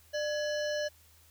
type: harmonic tone with a mistuned harmonic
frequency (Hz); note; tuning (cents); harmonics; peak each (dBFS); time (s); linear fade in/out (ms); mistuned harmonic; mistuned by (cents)
597; D5; +28; 1 / 3 / 5 / 7 / 9 / 10; -31 / -38 / -44 / -45 / -47 / -47; 0.13-0.89; 20; 3; -110
effects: added 80 Hz sine -62 dBFS peak until 1.3 s + white hiss -62 dBFS RMS until 1.3 s